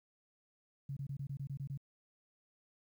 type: tone bursts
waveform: sine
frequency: 138.59 Hz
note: C#3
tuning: in tune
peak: -38 dBFS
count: 9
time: 0.89-1.775 s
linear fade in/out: 5 ms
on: 77 ms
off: 24 ms
effects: 12-bit